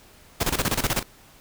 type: noise with tremolo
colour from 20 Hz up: pink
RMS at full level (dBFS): -22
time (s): 0.4-1.03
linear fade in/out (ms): 10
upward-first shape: square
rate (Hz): 16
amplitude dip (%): 80
effects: pink hiss -52 dBFS RMS until 1.4 s